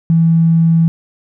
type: tone with tanh clipping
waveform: triangle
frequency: 164.81 Hz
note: E3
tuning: in tune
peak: -7 dBFS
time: 0.1-0.88 s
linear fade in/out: 0 ms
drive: 3 dB
effects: none